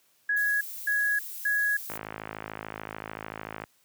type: tone bursts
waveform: sine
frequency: 1670 Hz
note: G#6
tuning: 9 cents sharp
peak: -23 dBFS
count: 3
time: 0.29-1.77 s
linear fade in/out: 5 ms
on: 320 ms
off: 260 ms
type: noise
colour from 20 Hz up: violet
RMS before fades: -39 dBFS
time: 0.36-1.98 s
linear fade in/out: 10 ms
type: click train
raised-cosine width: 0.5 ms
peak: -20 dBFS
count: 94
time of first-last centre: 1.9-3.638 s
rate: 53.5 Hz
effects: white hiss -66 dBFS RMS until 3.84 s + high-pass 80 Hz 12 dB/octave